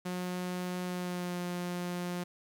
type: tone with pitch glide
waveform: sawtooth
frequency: 180.5 to 177.09 Hz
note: F#3 to F3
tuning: -43 to +24 cents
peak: -30 dBFS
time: 0.05-2.24 s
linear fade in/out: 10 ms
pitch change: -33 cents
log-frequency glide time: 0.84-1.38 s
effects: 11-bit